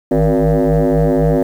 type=tone with frequency modulation; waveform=sine; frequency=155.56 Hz; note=D#3; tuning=in tune; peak=-8 dBFS; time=0.11-1.43 s; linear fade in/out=5 ms; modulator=105 Hz; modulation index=4.5; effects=tanh soft clip ceiling -8 dBFS + 7-bit